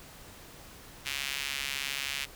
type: tone with high-pass filter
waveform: sawtooth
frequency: 138.59 Hz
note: C#3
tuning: in tune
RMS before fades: -35 dBFS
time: 1.05-2.26 s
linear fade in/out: 20 ms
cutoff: 2500 Hz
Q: 1.8
effects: pink hiss -50 dBFS RMS until 2.35 s